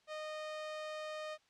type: tone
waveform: sawtooth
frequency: 616 Hz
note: D#5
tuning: 17 cents flat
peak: -37 dBFS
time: 0.07-1.38 s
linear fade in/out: 50 ms
effects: white hiss -72 dBFS RMS until 1.49 s + low-pass 5000 Hz 12 dB/octave